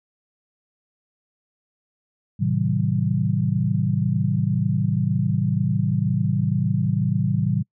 sine chord, A diminished seventh, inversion none, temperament just, 110 / 132 / 158.4 / 190.08 Hz, A2 / C3 / Eb3 / Gb3, 0 / +16 / +31 / +47 cents, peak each -24 dBFS, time 2.39-7.63 s, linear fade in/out 20 ms, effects noise-tail reverb RT60 0.1 s tail -26 dB re dry

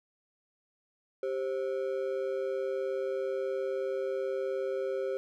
triangle ring-modulated tone, 461.5 Hz, A#4, 17 cents flat, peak -25 dBFS, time 1.23-5.17 s, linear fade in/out 0 ms, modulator 69.4 Hz, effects none

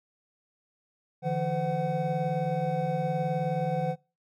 triangle tone cluster, 148.8 / 167.9 / 511 / 746 Hz, D3 / E3 / C5 / F#5, +23 / +32 / -41 / +14 cents, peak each -30 dBFS, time 1.22-3.96 s, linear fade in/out 50 ms, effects noise-tail reverb RT60 0.3 s tail -23 dB re dry

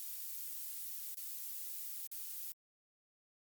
violet noise with dropouts, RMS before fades -44 dBFS, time 0-2.52 s, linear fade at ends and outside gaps 0 ms, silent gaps 1.145-1.171 / 2.069-2.116 s, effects Opus 48 kbps

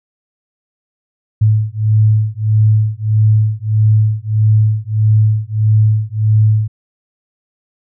sine beating tone pair, 107.2 / 108.8 Hz, A2 / A2, -45 / -19 cents, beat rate 1.6 Hz, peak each -12 dBFS, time 1.41-6.68 s, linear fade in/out 10 ms, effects none

